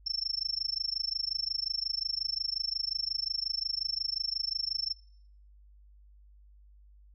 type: tone with amplitude modulation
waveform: sine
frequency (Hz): 5360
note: E8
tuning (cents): +28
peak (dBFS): -26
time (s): 0.06-4.94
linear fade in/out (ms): 10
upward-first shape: sine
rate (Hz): 25.6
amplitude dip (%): 95
effects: noise-tail reverb RT60 0.6 s tail -22 dB re dry + added 50 Hz sine -54 dBFS peak until 7.14 s